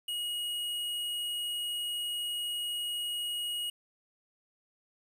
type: tone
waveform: square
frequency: 2892 Hz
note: F#7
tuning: 40 cents flat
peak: -33 dBFS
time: 0.08-3.7 s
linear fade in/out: 5 ms
effects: 10-bit